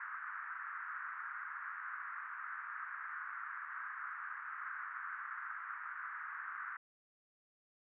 pink band-pass noise, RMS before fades -45 dBFS, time 0-6.77 s, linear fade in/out 5 ms, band 1200 to 1700 Hz, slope 48 dB/octave, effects none

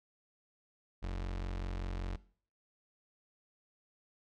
35% pulse tone, 45.21 Hz, F#1, 39 cents flat, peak -34 dBFS, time 1.02-2.17 s, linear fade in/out 20 ms, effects noise-tail reverb RT60 0.5 s tail -19 dB re dry + low-pass 5000 Hz 12 dB/octave

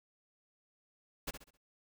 pink noise with echo, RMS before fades -38 dBFS, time 1.27-1.31 s, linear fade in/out 10 ms, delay 66 ms, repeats 4, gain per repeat -9 dB, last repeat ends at 1.574 s, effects none

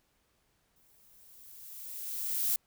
violet noise with exponential growth, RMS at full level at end -28 dBFS, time 0.76-2.56 s, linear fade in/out 2 ms, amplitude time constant 390 ms, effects pink hiss -73 dBFS RMS until 2.66 s

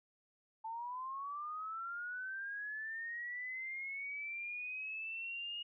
sine linear sweep, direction up, 880 to 2871 Hz, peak -40 dBFS, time 0.64-5.63 s, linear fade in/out 10 ms, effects none

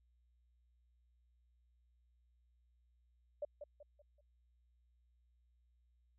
sine tone with echo, 587.3 Hz, D5, in tune, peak -37 dBFS, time 3.42-3.45 s, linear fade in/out 5 ms, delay 190 ms, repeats 4, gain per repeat -8 dB, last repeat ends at 4.21 s, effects added 60 Hz sine -70 dBFS peak until 6.18 s

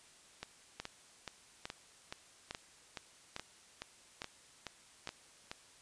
two click trains, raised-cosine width 0.2 ms, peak -23 / -24 dBFS, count 6 / 13, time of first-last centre 0.8-5.074 / 0.43-5.515 s, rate 1.17 / 2.36 Hz, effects white hiss -61 dBFS RMS until 5.81 s + resampled to 22050 Hz

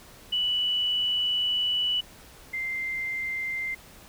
sine tone pair in turn, 2960 / 2088 Hz, F#7 / C7, 0 / -4 cents, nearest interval tritone, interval 604 cents, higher first, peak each -23 / -28 dBFS, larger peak first, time 0.32-2.01 / 2.53-3.75 s, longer first, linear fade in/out 10 ms, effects pink hiss -50 dBFS RMS until 4.08 s

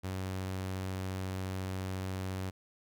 sawtooth tone, 94.2 Hz, F#2, 32 cents sharp, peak -31 dBFS, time 0.03-2.51 s, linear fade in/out 20 ms, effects none

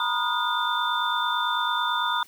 sine tone cluster, 942 / 991 / 1237 / 1434 / 3559 Hz, A#5 / B5 / D#6 / F6 / A7, +18 / +6 / -10 / +45 / +19 cents, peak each -29 dBFS, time 0-2.23 s, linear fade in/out 2 ms, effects white hiss -53 dBFS RMS until 2.27 s

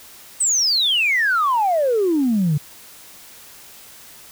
sine exponential sweep, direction down, 8372 to 139.9 Hz, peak -14 dBFS, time 0.4-2.58 s, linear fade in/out 10 ms, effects tanh soft clip ceiling -11 dBFS + white hiss -43 dBFS RMS until 4.31 s

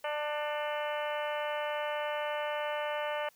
harmonic tone with a mistuned harmonic, 297.4 Hz, D4, 22 cents sharp, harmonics 2 / 3 / 4 / 5 / 6 / 7 / 8 / 9 / 10, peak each -34 / -38 / -42 / -43 / -43 / -46 / -48 / -50 / -45 dBFS, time 0.04-3.29 s, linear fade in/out 5 ms, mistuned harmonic 7, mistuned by +36 cents, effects white hiss -65 dBFS RMS until 3.35 s

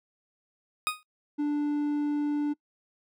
20% pulse tone with exponential decay, 1244.5 Hz, D#6, in tune, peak -17 dBFS, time 0.87-1.03 s, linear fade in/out 0 ms, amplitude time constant 33 ms
triangle tone, 293.7 Hz, D4, in tune, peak -23 dBFS, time 1.38-2.54 s, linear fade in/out 20 ms
effects noise-tail reverb RT60 0.1 s tail -24 dB re dry

